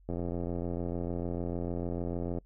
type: click train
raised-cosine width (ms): 2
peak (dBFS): -22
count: 200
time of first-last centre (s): 0.09-2.385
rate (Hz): 86.7
effects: noise-tail reverb RT60 0.1 s tail -25 dB re dry + added 45 Hz sine -56 dBFS peak until 2.45 s